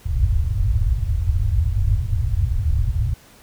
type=low-pass noise; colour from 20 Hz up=white; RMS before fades=-19 dBFS; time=0.05-3.14 s; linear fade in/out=10 ms; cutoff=110 Hz; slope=48 dB/octave; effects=pink hiss -49 dBFS RMS until 3.42 s